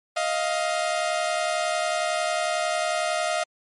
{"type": "tone pair together", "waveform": "sawtooth", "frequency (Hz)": [627.5, 698.5], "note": ["D#5", "F5"], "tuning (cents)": [15, 0], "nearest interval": "major second", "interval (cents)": 185, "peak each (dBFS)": -22, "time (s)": [0.16, 3.44], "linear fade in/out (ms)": 10, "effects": ["MP3 48 kbps"]}